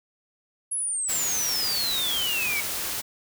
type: exponential sweep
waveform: sine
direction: down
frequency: 10740 to 2217 Hz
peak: -25 dBFS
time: 0.71-2.61 s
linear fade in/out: 10 ms
type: noise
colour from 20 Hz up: white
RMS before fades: -30 dBFS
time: 1.08-3.02 s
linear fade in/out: 20 ms
effects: none